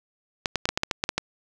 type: clicks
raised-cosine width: 0.2 ms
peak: -6 dBFS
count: 10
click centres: 0.458 / 0.557 / 0.655 / 0.69 / 0.775 / 0.834 / 0.912 / 1.039 / 1.091 / 1.18 s
effects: 7-bit